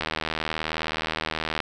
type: click train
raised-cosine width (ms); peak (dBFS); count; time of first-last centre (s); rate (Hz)
0.3; -10; 127; 0.01-1.603; 79.1
effects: none